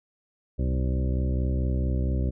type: harmonic tone with a mistuned harmonic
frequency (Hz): 64.4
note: C2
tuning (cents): -27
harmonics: 1 / 2 / 3 / 4 / 5 / 6 / 8 / 9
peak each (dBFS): -24 / -30 / -34 / -36 / -38 / -40 / -42 / -43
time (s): 0.58-2.31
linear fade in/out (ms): 20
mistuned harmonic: 1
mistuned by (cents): +94
effects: none